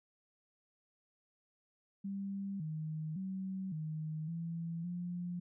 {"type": "tone with pitch steps", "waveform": "sine", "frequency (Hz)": [197, 156.2, 189.9, 155.9, 166.8, 176.2], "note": ["G3", "D#3", "F#3", "D#3", "E3", "F3"], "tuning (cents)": [9, 7, 45, 4, 21, 16], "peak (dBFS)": -37, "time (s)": [2.04, 5.4], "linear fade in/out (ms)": 10, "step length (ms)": 560, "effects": []}